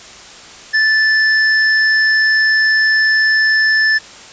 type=tone with hard clipping; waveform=sine; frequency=1753 Hz; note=A6; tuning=7 cents flat; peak=-11 dBFS; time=0.73-3.99 s; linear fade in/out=20 ms; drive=18 dB; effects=white hiss -36 dBFS RMS until 4.32 s + resampled to 16000 Hz